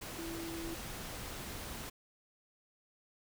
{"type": "tone in noise", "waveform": "sine", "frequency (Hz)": 331.8, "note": "E4", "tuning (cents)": 11, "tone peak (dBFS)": -41, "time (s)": [0.18, 0.75], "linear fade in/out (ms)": 10, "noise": "pink", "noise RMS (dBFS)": -44, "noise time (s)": [0.01, 1.9], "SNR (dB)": 0, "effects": []}